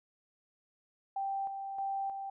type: tone with tremolo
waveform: sine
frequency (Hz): 784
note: G5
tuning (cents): 0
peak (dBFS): -32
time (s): 1.16-2.3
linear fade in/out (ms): 5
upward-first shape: square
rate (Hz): 1.6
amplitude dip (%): 45
effects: none